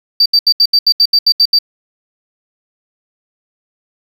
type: tone bursts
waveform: triangle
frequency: 4648 Hz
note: D8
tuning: 19 cents flat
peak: -3 dBFS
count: 11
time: 0.2-1.588 s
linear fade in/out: 5 ms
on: 58 ms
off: 75 ms
effects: tanh soft clip ceiling -2 dBFS